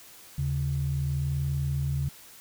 sine tone pair together, 77.7 / 138.45 Hz, D#2 / C#3, -2 / -2 cents, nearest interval minor seventh, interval 1000 cents, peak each -30 / -26 dBFS, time 0.38-2.09 s, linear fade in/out 5 ms, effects tanh soft clip ceiling -18 dBFS + white hiss -50 dBFS RMS until 2.4 s

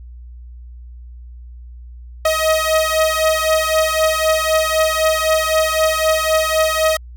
sawtooth beating tone pair, 630 / 633.9 Hz, D#5 / D#5, +21 / +32 cents, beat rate 3.9 Hz, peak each -13 dBFS, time 2.25-6.97 s, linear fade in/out 5 ms, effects added 60 Hz sine -33 dBFS peak until 7.16 s

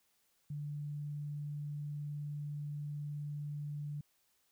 sine tone, 146.83 Hz, D3, in tune, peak -38 dBFS, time 0.5-4.01 s, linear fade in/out 5 ms, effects white hiss -75 dBFS RMS until 4.51 s

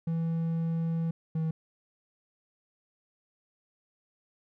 triangle tone pair in turn, 164.81 / 160.3 Hz, E3 / E3, 0 / -48 cents, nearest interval unison, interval 48 cents, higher first, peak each -25 dBFS, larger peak neither, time 0.07-1.11 / 1.35-1.51 s, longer first, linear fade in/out 5 ms, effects none

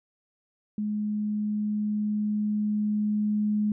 sine tone with level ramp, 210.3 Hz, G#3, 22 cents sharp, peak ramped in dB -26 to -22 dBFS, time 0.78-3.72 s, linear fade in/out 2 ms, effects none

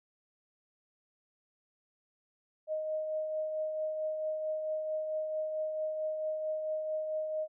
sine tone with tremolo, 622.3 Hz, D#5, in tune, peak -30 dBFS, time 2.67-7.48 s, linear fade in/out 50 ms, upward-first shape triangle, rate 4.5 Hz, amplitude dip 40%, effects none

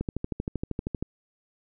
click train, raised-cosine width 3 ms, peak -16 dBFS, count 14, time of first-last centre 0.01-1.026 s, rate 12.8 Hz, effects none

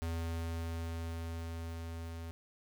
square tone with level ramp, 82.9 Hz, E2, 10 cents sharp, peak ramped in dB -35 to -42 dBFS, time 0.02-2.31 s, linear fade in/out 0 ms, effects 11-bit

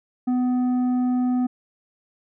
sine tone with tanh clipping, 250 Hz, B3, 21 cents sharp, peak -20 dBFS, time 0.27-1.47 s, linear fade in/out 10 ms, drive 7 dB, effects none

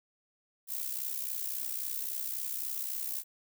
violet noise with amplitude modulation, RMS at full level -33 dBFS, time 0.67-3.24 s, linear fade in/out 50 ms, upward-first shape sine, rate 63.7 Hz, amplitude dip 70%, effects none

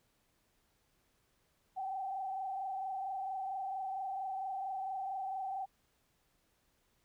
sine tone with frequency modulation, 770 Hz, G5, 31 cents flat, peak -36 dBFS, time 1.76-5.66 s, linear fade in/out 20 ms, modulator 24.4 Hz, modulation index 1, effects pink hiss -75 dBFS RMS until 7.04 s

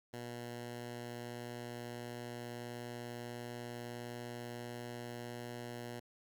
10% pulse tone, 120.1 Hz, B2, 48 cents flat, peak -35 dBFS, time 0.13-6 s, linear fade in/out 10 ms, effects 12-bit

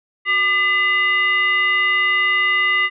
sine tone with frequency modulation, 2015 Hz, B6, 34 cents sharp, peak -14 dBFS, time 0.25-2.9 s, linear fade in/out 50 ms, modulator 822 Hz, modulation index 0.74, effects none

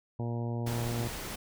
harmonic tone, 118 Hz, A#2, 22 cents sharp, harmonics 1 / 2 / 3 / 4 / 5 / 6 / 7 / 8, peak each -32 / -38 / -42 / -44 / -46 / -48 / -49 / -50 dBFS, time 0.19-1.08 s, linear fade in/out 5 ms
pink noise, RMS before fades -39 dBFS, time 0.66-1.36 s, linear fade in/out 10 ms
effects none

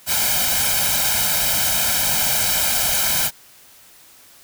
white noise with comb filter, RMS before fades -19 dBFS, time 0.06-3.31 s, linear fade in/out 50 ms, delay 1.3 ms, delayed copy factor +0.8, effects white hiss -48 dBFS RMS until 4.43 s

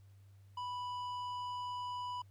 sine tone with tanh clipping, 987.8 Hz, B5, in tune, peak -40 dBFS, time 0.57-2.22 s, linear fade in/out 5 ms, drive 10 dB, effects added 98 Hz sine -57 dBFS peak until 2.3 s + pink hiss -75 dBFS RMS until 2.3 s

